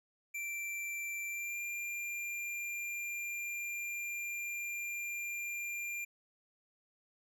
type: tone with pitch glide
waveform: square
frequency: 2349 to 2389 Hz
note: D7 to D7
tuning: 0 to +29 cents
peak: -38 dBFS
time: 0.34-6.05 s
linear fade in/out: 10 ms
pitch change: +29 cents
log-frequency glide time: 1.28-1.59 s
effects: none